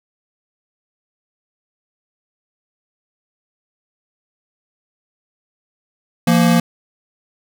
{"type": "tone pair together", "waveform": "square", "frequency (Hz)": [171.6, 232.9], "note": ["F3", "A#3"], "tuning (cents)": [-30, -1], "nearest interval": "perfect fourth", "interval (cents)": 529, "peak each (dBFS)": -14, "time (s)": [6.27, 6.6], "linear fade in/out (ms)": 5, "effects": []}